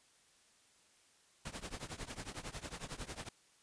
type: noise with tremolo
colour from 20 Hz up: pink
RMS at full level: -42 dBFS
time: 1.45-3.29 s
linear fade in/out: 5 ms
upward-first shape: triangle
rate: 11 Hz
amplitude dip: 95%
effects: white hiss -68 dBFS RMS until 3.62 s + resampled to 22050 Hz